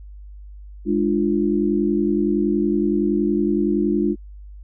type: chord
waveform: sine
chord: D diminished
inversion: second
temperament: equal with one note detuned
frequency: 207.7 / 298.5 / 349.2 Hz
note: Ab3 / D4 / F4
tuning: 0 / +28 / 0 cents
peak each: -21 dBFS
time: 0.85-4.16 s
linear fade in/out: 50 ms
effects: added 50 Hz sine -36 dBFS peak until 4.63 s